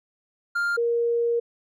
triangle / sine tone pair in turn, 1400 / 469.8 Hz, F6 / A#4, +4 / +13 cents, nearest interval octave + perfect fifth, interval 1891 cents, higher first, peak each -20 dBFS, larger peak neither, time 0.55-0.77 / 0.77-1.4 s, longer second, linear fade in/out 10 ms, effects none

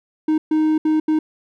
triangle tone bursts at uneven times, 311.1 Hz, D#4, in tune, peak -12 dBFS, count 4, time 0.28-0.38 / 0.51-0.78 / 0.85-1 / 1.08-1.19 s, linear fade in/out 5 ms, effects none

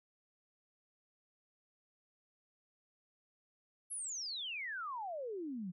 sine exponential sweep, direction down, 11340 to 169.5 Hz, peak -39 dBFS, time 3.9-5.72 s, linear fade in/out 20 ms, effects none

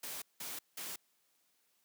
white noise bursts, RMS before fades -43 dBFS, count 3, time 0.03-0.96 s, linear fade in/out 5 ms, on 190 ms, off 180 ms, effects white hiss -75 dBFS RMS until 1.84 s + high-pass 150 Hz 12 dB/octave

